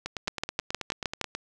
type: two click trains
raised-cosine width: 0.2 ms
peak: -15 / -10 dBFS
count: 13 / 7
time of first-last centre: 0.06-1.35 / 0.28-1.213 s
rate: 9.3 / 6.43 Hz
effects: none

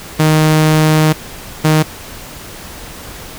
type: tone pair in turn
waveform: sawtooth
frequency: 155.56 / 155.56 Hz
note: D#3 / D#3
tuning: 0 / 0 cents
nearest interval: unison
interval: 0 cents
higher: neither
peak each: -4 dBFS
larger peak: neither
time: 0.19-1.13 / 1.64-1.83 s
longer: first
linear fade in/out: 10 ms
effects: pink hiss -31 dBFS RMS until 3.38 s

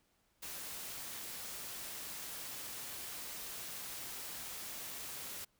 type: noise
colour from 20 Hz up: white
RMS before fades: -45 dBFS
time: 0.42-5.45 s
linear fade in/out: 10 ms
effects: pink hiss -75 dBFS RMS until 5.59 s

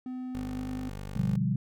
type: tone with pitch glide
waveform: triangle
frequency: 254.1 to 256 Hz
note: B3 to C4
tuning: +49 to -38 cents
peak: -32 dBFS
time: 0.06-0.89 s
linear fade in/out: 2 ms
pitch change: +13 cents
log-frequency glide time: 0.54-0.64 s
type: tone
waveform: 15% pulse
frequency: 49.85 Hz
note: G1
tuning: 30 cents sharp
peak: -31 dBFS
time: 0.35-1.36 s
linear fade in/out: 0 ms
type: chord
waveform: sine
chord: G dominant seventh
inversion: first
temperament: equal with one note detuned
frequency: 123.47 / 146.83 / 174.61 / 196.79 Hz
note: B2 / D3 / F3 / G3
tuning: 0 / 0 / 0 / +7 cents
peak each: -30 / -31 / -31 / -30 dBFS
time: 1.16-1.56 s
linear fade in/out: 5 ms
effects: none

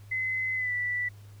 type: tone with pitch glide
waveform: sine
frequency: 2041 to 1968.1 Hz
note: C7 to B6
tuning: -44 to -7 cents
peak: -27 dBFS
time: 0.11-1.09 s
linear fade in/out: 10 ms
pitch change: -63 cents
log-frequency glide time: 0.55-0.73 s
effects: added 102 Hz sine -46 dBFS peak until 1.4 s + pink hiss -60 dBFS RMS until 1.4 s

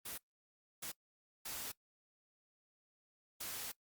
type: noise bursts at uneven times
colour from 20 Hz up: white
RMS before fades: -44 dBFS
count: 4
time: 0.05-0.18 / 0.82-0.92 / 1.45-1.72 / 3.4-3.72 s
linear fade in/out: 10 ms
effects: noise-tail reverb RT60 0.1 s tail -21 dB re dry + Opus 32 kbps

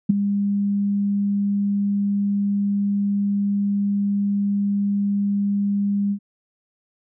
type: tone with ADSR envelope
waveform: sine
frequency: 201.5 Hz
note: G3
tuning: 48 cents sharp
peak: -8 dBFS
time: 0.09-6.19 s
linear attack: 11 ms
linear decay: 10 ms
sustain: -10 dB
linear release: 77 ms
effects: none

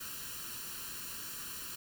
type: noise with comb filter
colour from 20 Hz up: white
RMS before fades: -43 dBFS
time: 0-1.76 s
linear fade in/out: 10 ms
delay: 0.7 ms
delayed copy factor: +0.75
effects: none

